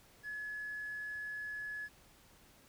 triangle tone, 1700 Hz, G#6, 40 cents sharp, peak -36 dBFS, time 0.23-1.89 s, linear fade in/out 50 ms, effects tanh soft clip ceiling -37 dBFS + pink hiss -63 dBFS RMS until 2.68 s

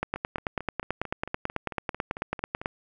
two click trains, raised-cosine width 0.5 ms, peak -21 / -12 dBFS, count 12 / 25, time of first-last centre 0.16-2.615 / 0.03-2.659 s, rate 4.48 / 9.13 Hz, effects none

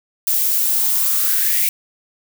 violet noise with high-pass filter sweep, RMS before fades -17 dBFS, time 0.27-1.69 s, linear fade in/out 2 ms, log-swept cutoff 420 to 2300 Hz, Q 5.8, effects none

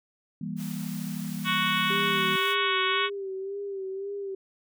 sine chord, E diminished, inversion none, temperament just, 164.81 / 197.78 / 237.3 Hz, E3 / G3 / Bb3, 0 / +16 / +31 cents, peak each -35 / -34 / -36 dBFS, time 0.41-2.36 s, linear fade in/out 5 ms
white high-pass noise, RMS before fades -44 dBFS, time 0.56-2.56 s, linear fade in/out 50 ms, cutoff 560 Hz, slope 48 dB/octave
harmonic tone, 371 Hz, F#4, 5 cents sharp, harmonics 3 / 4 / 5 / 6 / 7 / 8 / 9 / 10, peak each -28 / -31 / -35 / -31 / -34 / -33 / -32 / -37 dBFS, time 1.44-3.1 s, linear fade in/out 50 ms
sine tone with vibrato, 392 Hz, G4, in tune, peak -31 dBFS, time 1.9-4.35 s, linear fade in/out 5 ms, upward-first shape sine, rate 1.9 Hz, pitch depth 51 cents each way
effects none

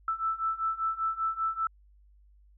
sine beating tone pair, 1318.5 / 1323.6 Hz, E6 / E6, 0 / +7 cents, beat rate 5.1 Hz, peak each -32 / -30 dBFS, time 0.08-1.67 s, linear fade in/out 2 ms, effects added 50 Hz sine -56 dBFS peak until 2.57 s

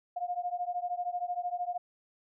sine beating tone pair, 706 / 719 Hz, F5 / F#5, +19 / -50 cents, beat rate 13 Hz, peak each -34 / -35 dBFS, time 0.16-1.78 s, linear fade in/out 10 ms, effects none

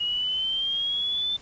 sine exponential sweep, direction up, 2881 to 3559 Hz, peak -24 dBFS, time 0-1.37 s, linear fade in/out 10 ms, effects pink hiss -50 dBFS RMS until 1.41 s + resampled to 16000 Hz

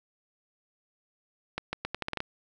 accelerating click train, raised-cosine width 0.3 ms, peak -15 dBFS, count 9, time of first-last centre 1.58-2.204 s, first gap 150 ms, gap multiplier 0.8, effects none

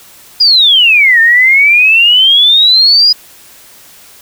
sine exponential two-way sweep, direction down then up, 4978 to 1800 to 4978 Hz, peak -3 dBFS, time 0.4-3.13 s, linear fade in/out 10 ms, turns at 1.2 s, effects white hiss -38 dBFS RMS until 4.21 s

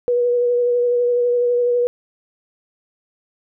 sine tone with vibrato, 485.3 Hz, B4, 30 cents flat, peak -14 dBFS, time 0.08-1.87 s, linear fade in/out 0 ms, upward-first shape sine, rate 12 Hz, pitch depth 17 cents each way, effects none

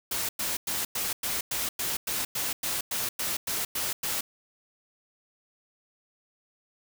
white noise bursts, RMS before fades -30 dBFS, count 15, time 0.11-4.21 s, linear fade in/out 5 ms, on 180 ms, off 100 ms, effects none

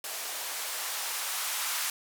violet noise with band-pass filter sweep, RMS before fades -34 dBFS, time 0.04-1.9 s, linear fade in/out 2 ms, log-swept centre 540 to 1100 Hz, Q 1.2, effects none

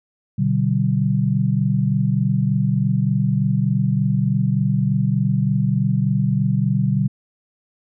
sine chord, G major, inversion first, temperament equal with one note detuned, 123.47 / 146.83 / 192.19 Hz, B2 / D3 / G3, 0 / 0 / -34 cents, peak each -20 dBFS, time 0.38-7.08 s, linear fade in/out 10 ms, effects none

